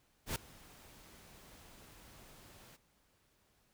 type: noise with ADSR envelope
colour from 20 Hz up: pink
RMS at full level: -35 dBFS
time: 0.26-2.77 s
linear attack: 97 ms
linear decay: 5 ms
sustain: -23 dB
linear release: 16 ms
effects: pink hiss -73 dBFS RMS until 3.73 s